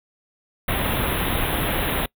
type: band-stop noise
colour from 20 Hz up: pink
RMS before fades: -23 dBFS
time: 0.68-2.06 s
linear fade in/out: 5 ms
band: 3800 to 10000 Hz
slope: 96 dB/octave
effects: noise-tail reverb RT60 0.1 s tail -24 dB re dry